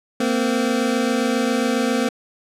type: tone pair together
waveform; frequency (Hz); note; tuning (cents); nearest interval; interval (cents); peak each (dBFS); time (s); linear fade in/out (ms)
25% pulse; 229.6 / 257; A#3 / C4; -26 / -31; major second; 195; -17; 0.2-2.09; 5
effects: low-pass 10000 Hz 12 dB/octave